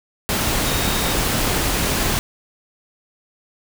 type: tone in noise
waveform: sine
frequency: 3729 Hz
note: A#7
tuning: in tune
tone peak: -30 dBFS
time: 0.66-1.13 s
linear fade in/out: 0 ms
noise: pink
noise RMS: -20 dBFS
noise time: 0.29-2.19 s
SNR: -13 dB
effects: none